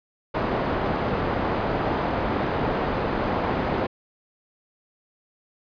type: low-pass noise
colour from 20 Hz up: white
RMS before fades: -25 dBFS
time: 0.34-3.87 s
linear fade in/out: 10 ms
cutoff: 830 Hz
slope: 12 dB/octave
effects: resampled to 11025 Hz